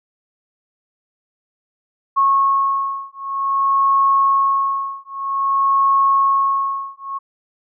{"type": "beating tone pair", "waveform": "sine", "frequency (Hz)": [1095, 1095.52], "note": ["C#6", "C#6"], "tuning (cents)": [-22, -21], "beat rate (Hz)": 0.52, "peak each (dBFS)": -17, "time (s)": [2.16, 7.19], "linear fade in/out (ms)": 20, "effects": []}